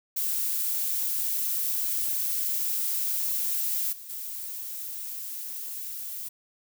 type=noise with level steps; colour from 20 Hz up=violet; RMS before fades=-28 / -43 / -36 dBFS; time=0.16-6.29 s; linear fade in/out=10 ms; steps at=3.92 / 4.09 s; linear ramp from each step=10 ms; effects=none